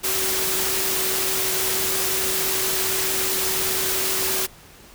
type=tone in noise; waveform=sine; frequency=379.3 Hz; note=F#4; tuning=43 cents sharp; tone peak=-31 dBFS; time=0.03-4.47 s; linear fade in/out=20 ms; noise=white; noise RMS=-23 dBFS; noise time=0.03-4.47 s; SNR=-11 dB; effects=pink hiss -47 dBFS RMS until 4.94 s